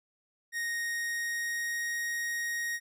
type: tone with pitch glide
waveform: 45% pulse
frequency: 1864.7 to 1875.5 Hz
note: A#6 to A#6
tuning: 0 to +10 cents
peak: -31 dBFS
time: 0.52-2.8 s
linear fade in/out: 50 ms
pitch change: +10 cents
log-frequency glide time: 0.78-1.94 s
effects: none